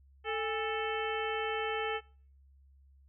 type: harmonic tone with a mistuned harmonic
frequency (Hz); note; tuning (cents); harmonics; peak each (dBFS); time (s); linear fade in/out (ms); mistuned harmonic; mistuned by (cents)
440; A4; 0; 1 / 2 / 3 / 4 / 5 / 6 / 7; -35 / -38 / -40 / -41 / -42 / -43 / -43; 0.24-2.01; 50; 2; -120
effects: noise-tail reverb RT60 0.5 s tail -25 dB re dry + added 68 Hz sine -58 dBFS peak until 3.08 s